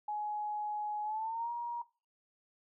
sine tone with pitch glide, 840 to 948.3 Hz, G#5 to A#5, +19 to +29 cents, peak -34 dBFS, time 0.08-1.82 s, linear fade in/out 5 ms, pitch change +210 cents, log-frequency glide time 1.03-1.51 s, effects noise-tail reverb RT60 0.3 s tail -18 dB re dry

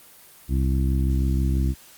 harmonic tone, 66.1 Hz, C2, 18 cents sharp, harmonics 1 / 2 / 3 / 4 / 5, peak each -20 / -26 / -30 / -32 / -34 dBFS, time 0.48-1.75 s, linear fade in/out 50 ms, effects white hiss -49 dBFS RMS until 1.97 s + Opus 32 kbps

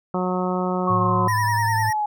harmonic tone, 182.5 Hz, F#3, 24 cents flat, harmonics 1 / 2 / 3 / 4 / 5 / 6 / 7, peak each -24 / -27 / -29 / -30 / -31 / -32 / -32 dBFS, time 0.14-1.28 s, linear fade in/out 2 ms
sine linear sweep, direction down, 1108.7 to 830.6 Hz, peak -20 dBFS, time 0.87-2.06 s, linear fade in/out 5 ms
sine tone with pitch glide, 110 to 108.24 Hz, A2 to A2, 0 to -28 cents, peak -23 dBFS, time 0.89-1.91 s, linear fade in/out 20 ms, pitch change -28 cents, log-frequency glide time 1.07-1.26 s
square tone with vibrato, 1818 Hz, A#6, 44 cents flat, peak -26 dBFS, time 1.28-1.93 s, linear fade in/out 5 ms, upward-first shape sine, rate 10 Hz, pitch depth 80 cents each way
effects none

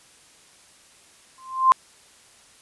sine tone with exponential growth, 1046.5 Hz, C6, in tune, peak -8 dBFS, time 1.38-1.72 s, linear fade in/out 0 ms, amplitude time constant 72 ms, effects white hiss -53 dBFS RMS until 2.61 s + resampled to 24000 Hz

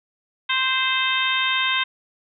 harmonic tone with a mistuned harmonic, 523.3 Hz, C5, in tune, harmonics 2 / 3 / 4 / 5 / 6 / 7, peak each -26 / -26 / -26 / -26 / -26 / -26 dBFS, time 0.49-1.84 s, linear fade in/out 10 ms, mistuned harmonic 4, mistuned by -17 cents, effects none

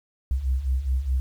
sine beating tone pair, 62.2 / 67 Hz, B1 / C2, +13 / +42 cents, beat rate 4.8 Hz, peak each -26 / -22 dBFS, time 0.31-1.2 s, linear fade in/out 0 ms, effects tanh soft clip ceiling -16 dBFS + 9-bit

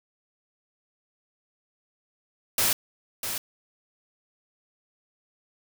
white noise with echo, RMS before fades -23 dBFS, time 2.58-2.73 s, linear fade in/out 2 ms, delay 650 ms, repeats 1, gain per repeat -8 dB, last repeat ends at 3.38 s, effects none

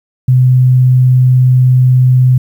sine tone, 127.4 Hz, C3, 46 cents flat, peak -4 dBFS, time 0.28-2.38 s, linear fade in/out 5 ms, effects 7-bit

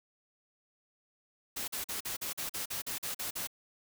white noise bursts, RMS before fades -37 dBFS, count 12, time 1.56-3.473 s, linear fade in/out 10 ms, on 120 ms, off 43 ms, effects none

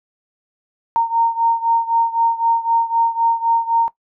sine beating tone pair, 920 / 923.9 Hz, A#5 / A#5, -23 / -16 cents, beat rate 3.9 Hz, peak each -16 / -19 dBFS, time 0.96-3.88 s, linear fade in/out 0 ms, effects noise-tail reverb RT60 0.1 s tail -17 dB re dry

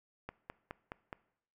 click train, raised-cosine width 0.5 ms, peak -26 dBFS, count 5, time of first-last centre 0.29-1.129 s, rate 4.77 Hz, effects noise-tail reverb RT60 0.7 s tail -20 dB re dry

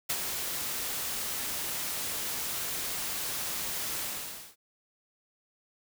white noise with ADSR envelope, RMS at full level -29 dBFS, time 0.09-4.56 s, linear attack 12 ms, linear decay 54 ms, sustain -5 dB, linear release 550 ms, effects none

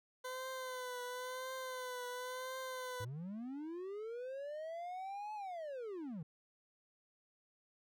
20% pulse tone with vibrato, 507 Hz, B4, 45 cents sharp, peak -37 dBFS, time 0.24-3.05 s, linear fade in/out 10 ms, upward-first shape triangle, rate 0.96 Hz, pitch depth 54 cents each way
triangle linear two-way sweep, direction up then down, 100 to 862 to 144.1 Hz, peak -40 dBFS, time 3-6.23 s, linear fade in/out 5 ms, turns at 5.34 s
effects none

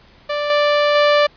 sawtooth tone with level steps, 587.3 Hz, D5, in tune, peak -15 / -9 / -7 dBFS, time 0.29-1.27 s, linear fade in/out 10 ms, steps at 0.5 / 0.95 s, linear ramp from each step 2 ms, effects pink hiss -49 dBFS RMS until 1.36 s + resampled to 11025 Hz

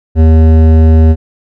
sine tone with hard clipping, 79.8 Hz, D#2, 44 cents sharp, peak -4 dBFS, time 0.15-1.16 s, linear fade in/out 50 ms, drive 13 dB, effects none

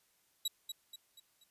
sawtooth tone with echo, 3881 Hz, B7, 31 cents flat, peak -29 dBFS, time 0.45-0.48 s, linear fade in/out 5 ms, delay 240 ms, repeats 4, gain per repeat -7 dB, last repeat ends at 1.44 s, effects white hiss -73 dBFS RMS until 1.5 s + resampled to 32000 Hz

